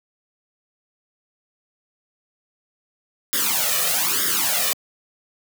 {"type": "noise with flanger", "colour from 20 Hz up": "white", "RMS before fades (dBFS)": -21, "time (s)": [3.33, 4.73], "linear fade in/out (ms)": 0, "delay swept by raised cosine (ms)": [0.58, 1.68], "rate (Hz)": 1.1, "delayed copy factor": 1, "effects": ["high-pass 200 Hz 12 dB/octave"]}